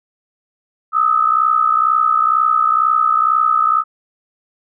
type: tone pair together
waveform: sine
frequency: 1239 / 1301.1 Hz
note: D#6 / E6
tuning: -8 / -23 cents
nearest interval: minor second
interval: 85 cents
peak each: -14 dBFS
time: 0.92-3.84 s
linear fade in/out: 50 ms
effects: none